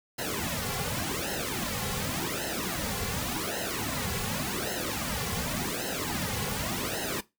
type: noise with flanger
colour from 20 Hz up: pink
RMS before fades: -32 dBFS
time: 0.18-7.21 s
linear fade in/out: 10 ms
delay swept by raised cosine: 0.85 to 3.25 ms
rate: 0.88 Hz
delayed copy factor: -0.9
effects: noise-tail reverb RT60 0.2 s tail -18 dB re dry